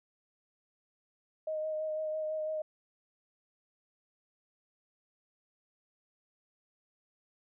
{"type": "tone with vibrato", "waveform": "sine", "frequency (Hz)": 622.3, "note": "D#5", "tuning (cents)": 0, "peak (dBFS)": -32, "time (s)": [1.47, 2.62], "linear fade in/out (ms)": 5, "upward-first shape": "sine", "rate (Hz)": 6, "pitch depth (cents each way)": 17, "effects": []}